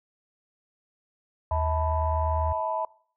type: tone with vibrato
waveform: sine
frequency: 79 Hz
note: D#2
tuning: 27 cents sharp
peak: -25 dBFS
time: 1.51-2.53 s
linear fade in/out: 10 ms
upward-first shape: sine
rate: 9.5 Hz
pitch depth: 9 cents each way
type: chord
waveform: sine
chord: E suspended fourth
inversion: none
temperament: equal with one note detuned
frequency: 642.7 / 880 / 987.8 Hz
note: E5 / A5 / B5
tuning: -44 / 0 / 0 cents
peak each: -30 dBFS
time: 1.51-2.85 s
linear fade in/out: 2 ms
effects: noise-tail reverb RT60 0.5 s tail -21 dB re dry + tanh soft clip ceiling -13 dBFS